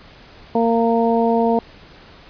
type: harmonic tone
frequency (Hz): 230.4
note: A#3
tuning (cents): -20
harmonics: 1 / 2 / 3 / 4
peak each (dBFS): -18 / -18 / -20 / -23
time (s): 0.55-1.59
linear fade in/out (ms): 2
effects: pink hiss -44 dBFS RMS until 2.29 s + resampled to 11025 Hz